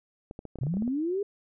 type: clicks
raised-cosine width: 2 ms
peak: -26 dBFS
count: 11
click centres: 0.311 / 0.391 / 0.453 / 0.557 / 0.587 / 0.635 / 0.668 / 0.74 / 0.77 / 0.823 / 0.878 s
type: linear sweep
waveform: sine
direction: up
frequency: 119.7 to 415.3 Hz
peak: -26 dBFS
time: 0.61-1.23 s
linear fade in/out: 5 ms
effects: none